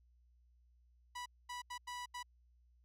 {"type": "tone bursts at uneven times", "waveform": "sawtooth", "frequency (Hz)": 982, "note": "B5", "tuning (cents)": -10, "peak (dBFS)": -39, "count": 5, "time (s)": [[1.15, 1.26], [1.49, 1.62], [1.7, 1.78], [1.87, 2.06], [2.14, 2.23]], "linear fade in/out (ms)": 10, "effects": ["added 60 Hz sine -66 dBFS peak until 2.84 s", "low-pass 10000 Hz 12 dB/octave"]}